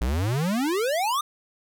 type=exponential sweep; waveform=square; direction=up; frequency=55 to 1244.5 Hz; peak=-23 dBFS; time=0.01-1.21 s; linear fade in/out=5 ms; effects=none